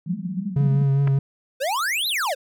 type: band-pass noise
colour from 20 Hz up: pink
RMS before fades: -28 dBFS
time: 0.06-0.84 s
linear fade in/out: 10 ms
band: 170 to 210 Hz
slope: 96 dB/octave
type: tone with vibrato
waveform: triangle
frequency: 138.59 Hz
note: C#3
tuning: in tune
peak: -14 dBFS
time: 0.56-1.19 s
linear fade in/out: 5 ms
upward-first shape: triangle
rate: 4.9 Hz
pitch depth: 32 cents each way
type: clicks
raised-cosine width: 0.5 ms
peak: -18 dBFS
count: 2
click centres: 1.074 / 1.077 s
type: exponential two-way sweep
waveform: square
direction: up then down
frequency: 493.9 to 4200 to 493.9 Hz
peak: -22 dBFS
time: 1.6-2.35 s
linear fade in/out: 20 ms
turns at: 2.08 s
effects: none